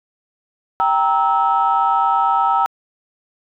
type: chord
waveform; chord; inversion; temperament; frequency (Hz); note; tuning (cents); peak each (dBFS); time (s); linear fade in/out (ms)
sine; E diminished; first; equal with one note detuned; 784 / 932.3 / 1303.4; G5 / Bb5 / E6; 0 / 0 / -20; -17; 0.8-2.66; 0
effects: tanh soft clip ceiling -5 dBFS